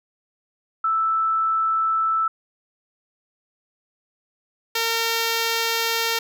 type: tone pair in turn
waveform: sine / 5% pulse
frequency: 1318.5 / 457.6 Hz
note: E6 / A#4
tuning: 0 / -32 cents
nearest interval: octave + tritone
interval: 1832 cents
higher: first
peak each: -18 / -9 dBFS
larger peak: second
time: 0.84-2.28 / 4.75-6.19 s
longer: neither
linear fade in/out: 5 ms
effects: none